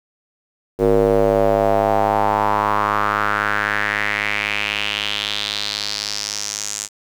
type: tone with band-pass filter sweep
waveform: square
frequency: 51.91 Hz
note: G#1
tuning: in tune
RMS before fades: -19 dBFS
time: 0.78-6.89 s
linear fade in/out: 50 ms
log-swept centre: 430 to 7200 Hz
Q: 3.6
effects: 7-bit